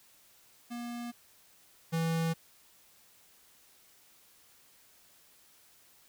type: tone pair in turn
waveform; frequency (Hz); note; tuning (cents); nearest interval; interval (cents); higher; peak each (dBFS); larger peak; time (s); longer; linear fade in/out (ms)
square; 238.7 / 164.19; A#3 / E3; +41 / -7; tritone; 648; first; -38 / -29; second; 0.7-1.12 / 1.92-2.34; neither; 20
effects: white hiss -62 dBFS RMS until 6.08 s